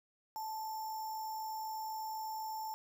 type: tone with sample-and-hold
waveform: sine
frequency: 876 Hz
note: A5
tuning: 8 cents flat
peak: -38 dBFS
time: 0.36-2.74 s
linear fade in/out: 0 ms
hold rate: 6300 Hz
effects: none